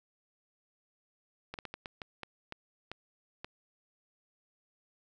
slowing click train, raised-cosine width 0.3 ms, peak -24 dBFS, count 10, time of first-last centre 1.54-3.445 s, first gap 48 ms, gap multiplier 1.35, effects none

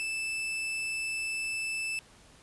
40% pulse tone, 2637 Hz, E7, in tune, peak -30 dBFS, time 0-1.99 s, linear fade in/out 0 ms, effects pink hiss -57 dBFS RMS until 2.42 s + resampled to 24000 Hz

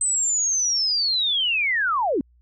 sine linear sweep, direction down, 8210 to 228.3 Hz, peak -19 dBFS, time 0.01-2.21 s, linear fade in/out 2 ms, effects added 60 Hz sine -54 dBFS peak until 2.41 s

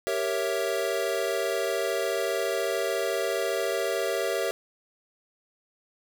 square chord, G diminished seventh, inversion none, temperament equal, 392 / 466.2 / 554.4 / 659.3 Hz, G4 / Bb4 / Db5 / Fb5, 0 / 0 / 0 / 0 cents, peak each -32 dBFS, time 0.07-4.51 s, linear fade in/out 0 ms, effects none

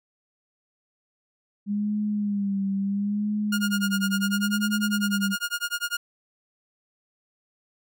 sine tone with vibrato, 202.7 Hz, G#3, 42 cents flat, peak -23 dBFS, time 1.66-5.36 s, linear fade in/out 50 ms, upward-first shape sine, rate 0.73 Hz, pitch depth 62 cents each way
sawtooth tone with tremolo, 1422 Hz, F6, 31 cents sharp, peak -20 dBFS, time 3.52-5.97 s, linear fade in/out 5 ms, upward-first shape sine, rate 10 Hz, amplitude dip 100%
effects none

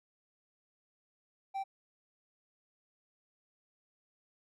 triangle tone, 779 Hz, G5, 11 cents flat, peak -32 dBFS, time 1.54-1.64 s, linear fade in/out 20 ms, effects none

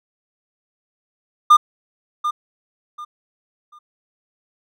triangle tone with echo, 1207 Hz, D6, 47 cents sharp, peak -4 dBFS, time 1.5-1.57 s, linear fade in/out 10 ms, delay 740 ms, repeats 3, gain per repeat -12 dB, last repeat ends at 3.79 s, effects none

